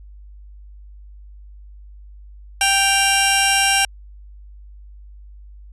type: tone pair together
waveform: 15% pulse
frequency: 784 / 2794 Hz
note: G5 / F7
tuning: 0 / 0 cents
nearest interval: octave + minor seventh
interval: 2200 cents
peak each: -10 dBFS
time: 2.61-3.85 s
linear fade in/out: 2 ms
effects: added 50 Hz sine -38 dBFS peak until 5.72 s + resampled to 24000 Hz